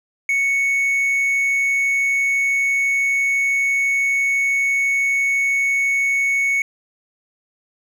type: tone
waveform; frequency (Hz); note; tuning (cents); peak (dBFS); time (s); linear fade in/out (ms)
triangle; 2217; C#7; 0; -14; 0.29-6.62; 2
effects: none